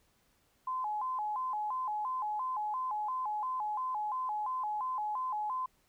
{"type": "tone with vibrato", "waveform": "sine", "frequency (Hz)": 932.3, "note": "A#5", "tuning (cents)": 0, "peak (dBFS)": -32, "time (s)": [0.67, 5.66], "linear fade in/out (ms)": 5, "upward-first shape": "square", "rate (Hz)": 2.9, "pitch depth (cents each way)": 170, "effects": ["pink hiss -71 dBFS RMS until 5.88 s"]}